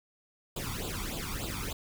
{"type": "noise with flanger", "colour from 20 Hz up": "pink", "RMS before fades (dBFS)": -36, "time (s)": [0.56, 1.73], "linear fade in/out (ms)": 5, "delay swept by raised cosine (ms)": [0.25, 0.9], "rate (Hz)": 3.4, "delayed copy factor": 0.85, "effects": []}